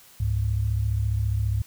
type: tone pair together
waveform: sine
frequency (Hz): 69.3 / 104.05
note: C#2 / G#2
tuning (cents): 0 / +4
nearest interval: perfect fifth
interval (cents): 704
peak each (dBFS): -26 / -23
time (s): 0.2-1.62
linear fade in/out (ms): 5
effects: white hiss -52 dBFS RMS until 1.66 s